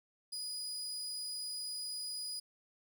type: tone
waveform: 30% pulse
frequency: 4936 Hz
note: D#8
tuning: 15 cents flat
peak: -36 dBFS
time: 0.32-2.4 s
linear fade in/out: 10 ms
effects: none